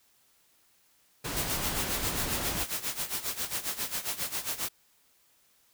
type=noise; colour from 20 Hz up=pink; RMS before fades=-34 dBFS; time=1.24-2.64 s; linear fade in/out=10 ms
type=noise with tremolo; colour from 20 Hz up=white; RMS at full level=-31 dBFS; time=1.36-4.69 s; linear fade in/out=10 ms; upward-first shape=sine; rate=7.4 Hz; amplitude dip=80%
effects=white hiss -66 dBFS RMS until 5.73 s